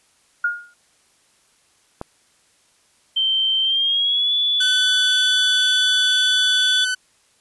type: tone with exponential decay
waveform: sine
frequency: 1426 Hz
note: F6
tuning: 36 cents sharp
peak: -14 dBFS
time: 0.44-0.74 s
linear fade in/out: 5 ms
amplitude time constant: 64 ms
type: click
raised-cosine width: 1 ms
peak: -14 dBFS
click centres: 2.014 s
type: tone with pitch glide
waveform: sine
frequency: 3121 to 3443 Hz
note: G7 to A7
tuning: -8 to -38 cents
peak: -16 dBFS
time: 3.16-6.85 s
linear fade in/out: 10 ms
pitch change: +170 cents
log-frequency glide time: 3.62-4.33 s
type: tone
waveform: sawtooth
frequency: 1506 Hz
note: F#6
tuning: 30 cents sharp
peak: -16 dBFS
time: 4.6-6.95 s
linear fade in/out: 10 ms
effects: white hiss -59 dBFS RMS until 7.4 s + resampled to 24000 Hz